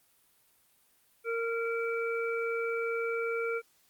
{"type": "harmonic tone", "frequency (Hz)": 461.2, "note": "A#4", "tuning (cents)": -19, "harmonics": [1, 3, 5], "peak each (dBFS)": [-31, -36, -38], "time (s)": [1.24, 3.62], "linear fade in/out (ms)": 50, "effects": ["white hiss -67 dBFS RMS until 3.89 s", "Opus 32 kbps"]}